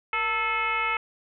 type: tone with frequency modulation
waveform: sine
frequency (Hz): 1740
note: A6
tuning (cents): -20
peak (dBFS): -23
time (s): 0.13-0.97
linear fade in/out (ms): 2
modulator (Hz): 423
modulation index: 2.1
effects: none

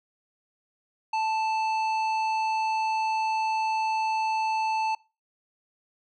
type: tone with tanh clipping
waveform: sine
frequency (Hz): 880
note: A5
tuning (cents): 0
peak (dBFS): -26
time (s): 1.13-4.95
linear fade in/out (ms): 5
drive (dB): 14
effects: noise-tail reverb RT60 0.3 s tail -23 dB re dry + low-pass 6000 Hz 12 dB/octave

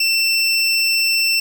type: tone pair together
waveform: square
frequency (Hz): 2685 / 5370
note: E7 / E8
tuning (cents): +31 / +31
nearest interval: octave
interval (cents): 1200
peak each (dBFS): -18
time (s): 0-1.4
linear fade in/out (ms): 5
effects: none

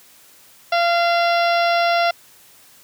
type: harmonic tone with a mistuned harmonic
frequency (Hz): 686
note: F5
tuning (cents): -31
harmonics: 1 / 2 / 3 / 4 / 5 / 6 / 7 / 8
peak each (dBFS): -16 / -22 / -26 / -28 / -30 / -32 / -33 / -34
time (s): 0.72-2.11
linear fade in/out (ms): 5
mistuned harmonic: 2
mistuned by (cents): +17
effects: white hiss -49 dBFS RMS until 2.83 s + high-pass 60 Hz 12 dB/octave

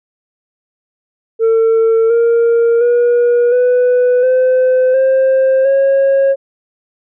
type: tone with pitch steps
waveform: sine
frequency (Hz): 450.9 / 465.5 / 480.5 / 496 / 512 / 528.5 / 545.6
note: A4 / A#4 / B4 / B4 / C5 / C5 / C#5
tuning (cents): +42 / -2 / -48 / +7 / -38 / +17 / -28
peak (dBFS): -5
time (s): 1.39-6.36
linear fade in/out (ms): 50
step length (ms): 710
effects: tanh soft clip ceiling -7 dBFS

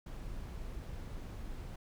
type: noise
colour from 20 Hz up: brown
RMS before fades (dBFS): -43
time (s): 0.06-1.76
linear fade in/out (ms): 5
effects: none

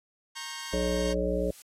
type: chord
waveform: 10% pulse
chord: G diminished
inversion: first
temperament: equal with one note detuned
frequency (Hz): 932.3 / 1089.7 / 1568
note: Bb5 / Db6 / G6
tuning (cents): 0 / -30 / 0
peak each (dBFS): -32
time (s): 0.35-1.14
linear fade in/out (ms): 20
type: harmonic tone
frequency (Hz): 60.8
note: B1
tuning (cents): -26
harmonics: 1 / 3 / 5 / 7 / 9 / 10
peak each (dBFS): -32 / -33 / -35 / -32 / -30 / -36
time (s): 0.73-1.51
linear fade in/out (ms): 5
type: noise with exponential growth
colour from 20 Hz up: blue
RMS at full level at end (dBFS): -44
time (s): 0.93-1.62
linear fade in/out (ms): 1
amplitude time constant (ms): 150
effects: low-pass 11000 Hz 12 dB/octave + AAC 48 kbps

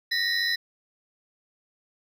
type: tone cluster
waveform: triangle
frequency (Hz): 1846 / 1940 / 3980 / 5130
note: A#6 / B6 / B7 / E8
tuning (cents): -17 / -31 / +13 / -48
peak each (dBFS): -26 / -29 / -26 / -31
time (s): 0.11-0.56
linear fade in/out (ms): 10
effects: none

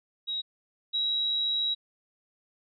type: tone pair in turn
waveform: sine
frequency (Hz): 3826 / 3862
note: A#7 / B7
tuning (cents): +44 / -39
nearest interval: unison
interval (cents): 17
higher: second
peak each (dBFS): -29 / -25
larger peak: second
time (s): 0.27-0.42 / 0.93-1.75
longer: second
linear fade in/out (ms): 20
effects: none

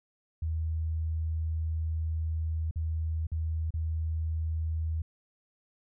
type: tone with dropouts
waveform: sine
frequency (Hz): 80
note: D#2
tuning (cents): +49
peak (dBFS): -28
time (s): 0.42-5.02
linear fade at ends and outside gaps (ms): 5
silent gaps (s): 2.711-2.758 / 3.269-3.317 / 3.706-3.739
effects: none

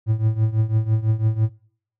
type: tone with tremolo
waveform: triangle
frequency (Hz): 110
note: A2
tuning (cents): 0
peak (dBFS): -11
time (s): 0.06-1.5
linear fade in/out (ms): 50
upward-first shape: triangle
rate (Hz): 6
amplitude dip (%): 85
effects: noise-tail reverb RT60 0.6 s tail -25 dB re dry

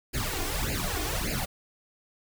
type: noise with flanger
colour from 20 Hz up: pink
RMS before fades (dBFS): -30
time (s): 0.13-1.46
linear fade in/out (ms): 20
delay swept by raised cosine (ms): 0.42 to 2.82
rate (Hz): 1.7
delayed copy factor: +0.95
effects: none

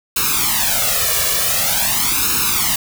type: noise with flanger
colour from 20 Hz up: white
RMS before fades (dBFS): -17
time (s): 0.16-2.76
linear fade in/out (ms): 5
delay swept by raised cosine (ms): 0.75 to 1.75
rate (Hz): 0.46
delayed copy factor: +0.95
effects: none

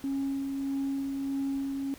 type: tone with tremolo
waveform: sine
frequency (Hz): 274.1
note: C#4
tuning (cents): -19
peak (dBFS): -26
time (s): 0.04-1.94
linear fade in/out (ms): 0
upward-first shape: sine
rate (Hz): 1.6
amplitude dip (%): 35
effects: tanh soft clip ceiling -25 dBFS + pink hiss -52 dBFS RMS until 1.98 s

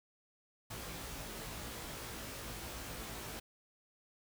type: noise with comb filter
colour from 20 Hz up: pink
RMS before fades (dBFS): -45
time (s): 0.7-3.4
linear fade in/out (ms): 10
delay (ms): 18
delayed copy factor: +0.9
effects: none

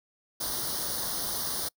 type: noise with comb filter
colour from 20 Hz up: white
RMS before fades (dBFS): -32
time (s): 0.4-1.69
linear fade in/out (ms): 10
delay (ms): 0.2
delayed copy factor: +0.9
effects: noise-tail reverb RT60 0.1 s tail -26 dB re dry

